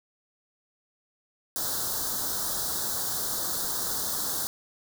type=band-stop noise; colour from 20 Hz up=white; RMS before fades=-30 dBFS; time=1.56-4.47 s; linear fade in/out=0 ms; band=1600 to 3700 Hz; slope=48 dB/octave; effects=none